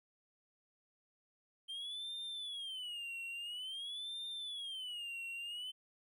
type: tone with vibrato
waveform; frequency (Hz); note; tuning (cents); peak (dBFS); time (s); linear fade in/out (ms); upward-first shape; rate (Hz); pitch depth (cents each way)
triangle; 3141; G7; +3; -40; 1.68-5.72; 20; sine; 0.49; 240
effects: none